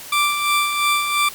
20% pulse tone with tremolo, 1174.7 Hz, D6, in tune, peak -10 dBFS, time 0.12-1.29 s, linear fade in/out 5 ms, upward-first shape sine, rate 2.9 Hz, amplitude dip 50%, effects white hiss -36 dBFS RMS until 1.34 s + Opus 48 kbps

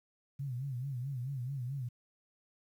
sine tone with vibrato, 130.81 Hz, C3, in tune, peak -35 dBFS, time 0.39-1.89 s, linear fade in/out 10 ms, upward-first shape sine, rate 4.6 Hz, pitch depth 140 cents each way, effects 11-bit

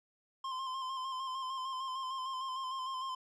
square tone with vibrato, 1046.5 Hz, C6, in tune, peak -37 dBFS, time 0.44-3.15 s, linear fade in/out 5 ms, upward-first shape square, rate 6.6 Hz, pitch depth 31 cents each way, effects low-pass 5000 Hz 12 dB/octave

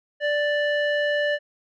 square tone with low-pass filter, 587.3 Hz, D5, in tune, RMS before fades -23 dBFS, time 0.2-1.39 s, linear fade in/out 50 ms, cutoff 2300 Hz, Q 6.6, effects none

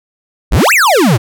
square exponential two-way sweep, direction up then down, 34 to 2765 to 99.2 Hz, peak -7 dBFS, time 0.51-1.18 s, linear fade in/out 20 ms, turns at 0.73 s, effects none

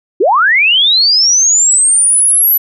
sine linear sweep, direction up, 311.1 to 12000 Hz, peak -6 dBFS, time 0.2-2.58 s, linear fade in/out 10 ms, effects none

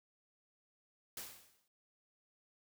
white noise with exponential decay, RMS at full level -43 dBFS, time 1.17-1.68 s, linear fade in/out 2 ms, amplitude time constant 110 ms, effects none

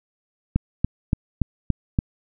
click train, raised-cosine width 5 ms, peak -6 dBFS, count 6, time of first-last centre 0.56-1.989 s, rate 3.5 Hz, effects none

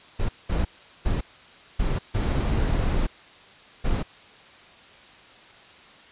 brown noise bursts at uneven times, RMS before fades -23 dBFS, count 6, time 0.19-0.29 / 0.49-0.65 / 1.05-1.21 / 1.79-1.99 / 2.14-3.07 / 3.84-4.03 s, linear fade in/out 10 ms, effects white hiss -49 dBFS RMS until 6.11 s + resampled to 8000 Hz

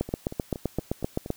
two click trains, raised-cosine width 2 ms, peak -12 / -22 dBFS, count 11 / 6, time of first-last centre 0.01-1.304 / 0.09-1.261 s, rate 7.73 / 4.27 Hz, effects white hiss -54 dBFS RMS until 1.36 s

